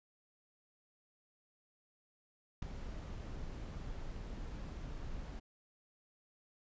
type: noise with ADSR envelope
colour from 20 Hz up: brown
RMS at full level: -33 dBFS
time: 2.62-5.4 s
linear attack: 5 ms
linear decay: 6 ms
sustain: -11 dB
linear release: 15 ms
effects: resampled to 16000 Hz